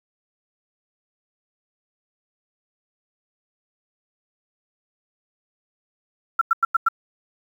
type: tone bursts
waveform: sine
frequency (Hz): 1354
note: E6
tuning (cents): +46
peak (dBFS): -13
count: 5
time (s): 6.39-6.886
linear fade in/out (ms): 5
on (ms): 24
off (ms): 94
effects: 8-bit